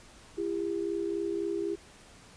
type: tone pair together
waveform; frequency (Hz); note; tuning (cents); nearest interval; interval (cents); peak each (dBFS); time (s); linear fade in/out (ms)
sine; 337.3 / 401.1; E4 / G4; +40 / +40; minor third; 300; -32 / -32; 0.37-1.76; 20
effects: pink hiss -54 dBFS RMS until 2.36 s + resampled to 22050 Hz